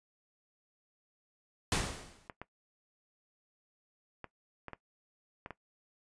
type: noise with exponential decay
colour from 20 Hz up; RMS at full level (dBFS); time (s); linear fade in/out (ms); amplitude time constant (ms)
pink; -28; 1.72-2.28; 1; 120
type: clicks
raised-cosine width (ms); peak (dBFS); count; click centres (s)
0.5; -27; 7; 2.298 / 2.416 / 4.243 / 4.683 / 4.733 / 5.461 / 5.507
effects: noise-tail reverb RT60 0.1 s tail -17 dB re dry + resampled to 22050 Hz